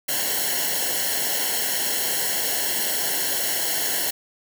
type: noise with comb filter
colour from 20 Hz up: white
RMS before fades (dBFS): -24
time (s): 0.08-4.11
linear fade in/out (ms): 10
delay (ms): 0.82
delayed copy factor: -0.9
effects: none